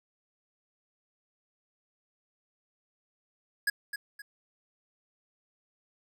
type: tone with echo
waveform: square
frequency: 1665 Hz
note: G#6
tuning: 4 cents sharp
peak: -25 dBFS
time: 3.67-3.7 s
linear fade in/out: 5 ms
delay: 260 ms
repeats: 2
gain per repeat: -9 dB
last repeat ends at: 4.22 s
effects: none

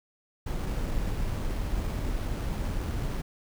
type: noise with sample-and-hold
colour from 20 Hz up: brown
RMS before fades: -30 dBFS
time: 0.46-3.22 s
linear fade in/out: 10 ms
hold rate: 7350 Hz
effects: none

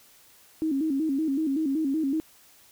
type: tone with vibrato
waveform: sine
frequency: 293.7 Hz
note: D4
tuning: in tune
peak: -23 dBFS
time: 0.62-2.2 s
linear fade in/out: 0 ms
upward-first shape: square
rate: 5.3 Hz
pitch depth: 130 cents each way
effects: white hiss -56 dBFS RMS until 2.71 s

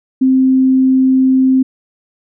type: tone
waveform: sine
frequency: 261.6 Hz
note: C4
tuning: in tune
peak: -7 dBFS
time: 0.21-1.63 s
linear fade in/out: 10 ms
effects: none

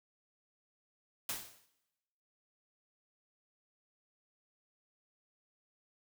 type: noise with exponential decay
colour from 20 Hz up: white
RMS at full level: -35 dBFS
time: 1.29-1.66 s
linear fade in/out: 1 ms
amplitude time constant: 80 ms
effects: noise-tail reverb RT60 1.0 s tail -18 dB re dry

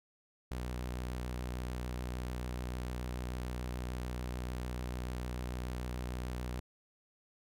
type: tone with vibrato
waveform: sawtooth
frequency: 61.74 Hz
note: B1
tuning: in tune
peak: -33 dBFS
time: 0.51-6.6 s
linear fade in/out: 5 ms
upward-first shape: square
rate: 6.8 Hz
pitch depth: 15 cents each way
effects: none

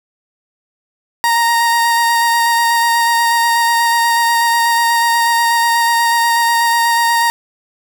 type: tone with vibrato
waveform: 30% pulse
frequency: 932.3 Hz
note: A#5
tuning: in tune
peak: -8 dBFS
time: 1.24-7.3 s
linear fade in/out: 0 ms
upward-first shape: square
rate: 8.2 Hz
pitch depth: 11 cents each way
effects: none

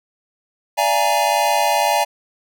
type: chord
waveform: square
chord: Bb dominant seventh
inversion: first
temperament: equal with one note detuned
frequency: 587.3 / 685.3 / 830.6 / 932.3 Hz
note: D5 / F5 / Ab5 / Bb5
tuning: 0 / -33 / 0 / 0 cents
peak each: -23 / -22 / -19 / -22 dBFS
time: 0.77-2.05 s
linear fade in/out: 20 ms
effects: none

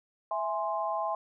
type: chord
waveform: sine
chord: E augmented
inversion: none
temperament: equal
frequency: 659.3 / 830.6 / 1046.5 Hz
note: E5 / G#5 / B#5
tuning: 0 / 0 / 0 cents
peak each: -33 dBFS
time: 0.31-1.15 s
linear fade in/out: 2 ms
effects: none

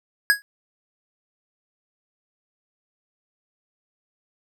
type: tone with exponential decay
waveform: square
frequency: 1661.2 Hz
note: G#6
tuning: in tune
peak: -11 dBFS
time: 0.3-0.42 s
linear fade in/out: 0 ms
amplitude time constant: 25 ms
effects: none

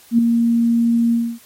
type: tone with ADSR envelope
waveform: sine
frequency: 233.1 Hz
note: A#3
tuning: in tune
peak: -7 dBFS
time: 0.11-1.39 s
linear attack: 75 ms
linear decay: 4 ms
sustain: -5 dB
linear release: 270 ms
effects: white hiss -47 dBFS RMS until 1.45 s + MP3 64 kbps

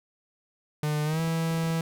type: tone with pitch glide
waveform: 45% pulse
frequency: 150.2 to 163.79 Hz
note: D3 to E3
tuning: +39 to -11 cents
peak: -25 dBFS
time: 0.83-1.81 s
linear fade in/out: 2 ms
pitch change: +150 cents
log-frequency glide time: 1.04-1.21 s
type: clicks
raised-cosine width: 2 ms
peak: -33 dBFS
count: 10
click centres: 1.137 / 1.196 / 1.244 / 1.277 / 1.512 / 1.543 / 1.58 / 1.639 / 1.67 / 1.704 s
effects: none

